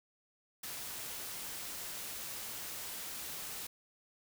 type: noise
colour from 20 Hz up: white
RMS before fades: -43 dBFS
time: 0.63-3.67 s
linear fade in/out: 5 ms
effects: none